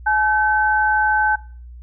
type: tone pair together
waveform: sine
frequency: 852.8 / 1534 Hz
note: G#5 / G6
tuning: +46 / -38 cents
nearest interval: minor seventh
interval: 1016 cents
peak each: -17 dBFS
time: 0.06-1.36 s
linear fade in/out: 10 ms
effects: noise-tail reverb RT60 0.4 s tail -19 dB re dry + added 60 Hz sine -35 dBFS peak until 1.82 s